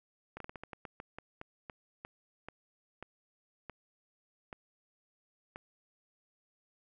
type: slowing click train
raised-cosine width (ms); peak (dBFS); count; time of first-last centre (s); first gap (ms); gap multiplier
0.5; -28; 18; 0.37-5.559; 33; 1.24
effects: none